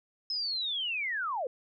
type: linear sweep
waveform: sine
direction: down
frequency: 5190 to 466.2 Hz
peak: -30 dBFS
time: 0.3-1.47 s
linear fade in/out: 2 ms
effects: none